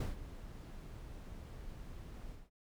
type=noise with ADSR envelope; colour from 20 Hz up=brown; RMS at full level=-35 dBFS; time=0-2.5 s; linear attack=5 ms; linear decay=150 ms; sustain=-13 dB; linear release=190 ms; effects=none